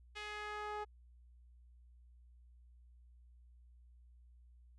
sawtooth tone with band-pass filter sweep, 419.9 Hz, G#4, 19 cents sharp, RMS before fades -44 dBFS, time 0.15-0.85 s, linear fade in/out 20 ms, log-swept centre 2700 to 850 Hz, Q 1.3, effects added 60 Hz sine -59 dBFS peak until 4.78 s + resampled to 24000 Hz

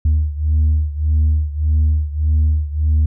sine beating tone pair, 76 / 77.7 Hz, D#2 / D#2, -40 / -2 cents, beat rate 1.7 Hz, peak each -13 / -16 dBFS, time 0.05-3.06 s, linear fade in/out 5 ms, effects tanh soft clip ceiling -9 dBFS

